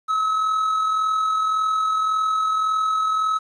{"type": "tone with amplitude modulation", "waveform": "triangle", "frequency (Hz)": 1287, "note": "E6", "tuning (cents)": -42, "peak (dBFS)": -15, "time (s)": [0.08, 3.39], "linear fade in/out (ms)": 20, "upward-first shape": "sine", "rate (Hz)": 41.8, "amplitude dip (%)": 35, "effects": ["resampled to 24000 Hz", "9-bit"]}